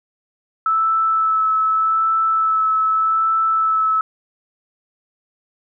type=tone with vibrato; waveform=sine; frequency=1310 Hz; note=E6; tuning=11 cents flat; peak=-14 dBFS; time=0.66-4.01 s; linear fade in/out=2 ms; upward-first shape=sine; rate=0.83 Hz; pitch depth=13 cents each way; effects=none